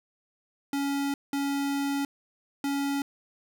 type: tone bursts at uneven times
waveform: square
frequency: 280 Hz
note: C#4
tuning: 18 cents sharp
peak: -27 dBFS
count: 3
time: 0.73-1.14 / 1.33-2.05 / 2.64-3.02 s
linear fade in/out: 2 ms
effects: none